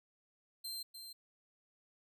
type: tone with echo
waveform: sawtooth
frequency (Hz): 4142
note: C8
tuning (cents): -18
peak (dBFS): -38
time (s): 0.64-0.83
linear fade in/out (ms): 10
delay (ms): 300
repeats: 1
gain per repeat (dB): -7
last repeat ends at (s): 1.13
effects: none